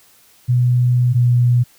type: tone pair in turn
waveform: sine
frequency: 123.47 / 121.98 Hz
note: B2 / B2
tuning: 0 / -21 cents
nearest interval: unison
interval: 21 cents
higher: first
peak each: -11 / -10 dBFS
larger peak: second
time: 0.48-1.14 / 1.14-1.64 s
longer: first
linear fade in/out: 20 ms
effects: white hiss -51 dBFS RMS until 1.78 s